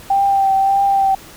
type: tone with vibrato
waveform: sine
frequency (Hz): 784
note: G5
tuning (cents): 0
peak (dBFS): -11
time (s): 0.1-1.15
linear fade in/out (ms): 5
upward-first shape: triangle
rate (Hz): 1.7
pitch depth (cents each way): 25
effects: pink hiss -39 dBFS RMS until 1.36 s